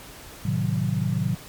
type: chord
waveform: sine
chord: A diminished seventh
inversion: none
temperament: equal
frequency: 110 / 130.81 / 155.56 / 185 Hz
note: A2 / C3 / Eb3 / Gb3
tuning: 0 / 0 / 0 / 0 cents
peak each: -27 dBFS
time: 0.45-1.35 s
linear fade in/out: 5 ms
effects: pink hiss -43 dBFS RMS until 1.48 s + MP3 96 kbps